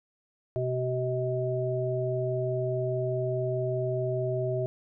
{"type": "harmonic tone", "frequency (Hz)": 126.8, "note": "B2", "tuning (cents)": 46, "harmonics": [1, 3, 5], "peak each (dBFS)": [-30, -31, -31], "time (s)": [0.56, 4.66], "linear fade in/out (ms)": 0, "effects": []}